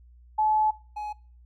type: tone pair in turn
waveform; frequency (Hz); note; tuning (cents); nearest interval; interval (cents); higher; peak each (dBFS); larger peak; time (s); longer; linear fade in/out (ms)
sine / triangle; 860 / 841.8; A5 / G#5; -40 / +23; unison; 37; first; -20 / -29; first; 0.38-0.71 / 0.96-1.13; first; 10
effects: noise-tail reverb RT60 0.4 s tail -22 dB re dry + added 60 Hz sine -50 dBFS peak until 1.45 s